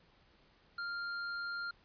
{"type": "tone", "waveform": "square", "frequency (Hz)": 1396.9, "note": "F6", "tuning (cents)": 0, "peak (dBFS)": -38, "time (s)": [0.78, 1.71], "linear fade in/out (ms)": 5, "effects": ["pink hiss -67 dBFS RMS until 1.84 s", "resampled to 11025 Hz"]}